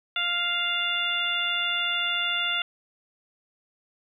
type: harmonic tone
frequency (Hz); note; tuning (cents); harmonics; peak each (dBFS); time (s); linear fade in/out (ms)
698.5; F5; 0; 1 / 2 / 3 / 4 / 5; -39 / -30 / -32 / -28 / -29; 0.16-2.62; 2
effects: 10-bit